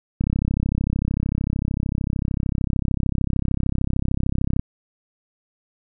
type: click train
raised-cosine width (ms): 5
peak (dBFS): -9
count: 147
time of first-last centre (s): 0.21-4.594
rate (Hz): 33.3
effects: none